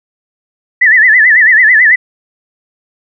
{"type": "tone with vibrato", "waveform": "sine", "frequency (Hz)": 1864.7, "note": "A#6", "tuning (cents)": 0, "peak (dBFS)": -3, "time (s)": [0.81, 1.96], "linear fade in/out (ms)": 10, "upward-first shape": "sine", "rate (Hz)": 9.1, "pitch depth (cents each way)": 150, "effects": []}